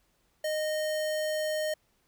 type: tone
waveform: square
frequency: 617 Hz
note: D#5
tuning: 15 cents flat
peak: -29 dBFS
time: 0.44-1.74 s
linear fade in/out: 5 ms
effects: pink hiss -71 dBFS RMS until 2.07 s